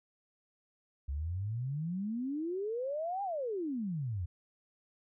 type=exponential two-way sweep; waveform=sine; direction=up then down; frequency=66.2 to 818 to 81.5 Hz; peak=-33 dBFS; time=1.08-4.26 s; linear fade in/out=10 ms; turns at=3.23 s; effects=none